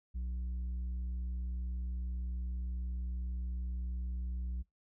sine tone with tanh clipping, 61.3 Hz, B1, 12 cents flat, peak -36 dBFS, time 0.14-4.63 s, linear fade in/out 20 ms, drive 5 dB, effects noise-tail reverb RT60 0.2 s tail -26 dB re dry

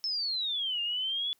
sine exponential two-way sweep, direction down then up, 5330 to 2794 to 3447 Hz, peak -29 dBFS, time 0.04-1.33 s, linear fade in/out 0 ms, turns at 0.81 s, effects white hiss -70 dBFS RMS until 1.39 s

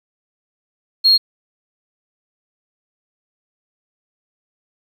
sine tone, 4266 Hz, C8, 33 cents sharp, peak -7 dBFS, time 1.04-1.18 s, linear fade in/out 20 ms, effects tanh soft clip ceiling -5 dBFS + 8-bit

